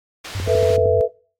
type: low-pass noise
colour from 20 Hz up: white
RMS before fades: -34 dBFS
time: 0.24-0.77 s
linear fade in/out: 10 ms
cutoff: 4400 Hz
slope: 12 dB/octave
type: tone with vibrato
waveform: sine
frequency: 92.5 Hz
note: F#2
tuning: in tune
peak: -22 dBFS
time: 0.35-1.01 s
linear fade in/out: 0 ms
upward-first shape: sine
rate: 12 Hz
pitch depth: 140 cents each way
type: click train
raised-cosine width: 2 ms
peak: -15 dBFS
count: 7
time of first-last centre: 0.4-0.858 s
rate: 13.1 Hz
type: chord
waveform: sine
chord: A suspended second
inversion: none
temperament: equal with one note detuned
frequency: 443.1 / 493.9 / 659.3 Hz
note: A4 / B4 / E5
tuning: +12 / 0 / 0 cents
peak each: -17 / -16 / -18 dBFS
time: 0.46-1.09 s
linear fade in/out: 50 ms
effects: noise-tail reverb RT60 0.4 s tail -22 dB re dry + MP3 96 kbps